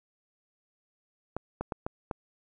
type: clicks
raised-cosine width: 1 ms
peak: -18 dBFS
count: 5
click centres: 1.366 / 1.61 / 1.722 / 1.865 / 2.112 s
effects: none